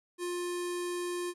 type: tone with low-pass filter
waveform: square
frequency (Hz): 352.9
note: F4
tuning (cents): +18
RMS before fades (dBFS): -35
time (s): 0.18-1.34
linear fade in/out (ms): 50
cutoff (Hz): 10000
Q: 2.4
effects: none